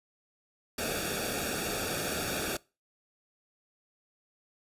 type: noise with comb filter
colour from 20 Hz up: pink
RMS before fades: -33 dBFS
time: 0.78-2.57 s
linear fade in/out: 5 ms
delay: 0.98 ms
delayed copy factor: -0.85
effects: noise-tail reverb RT60 0.3 s tail -23 dB re dry + resampled to 32000 Hz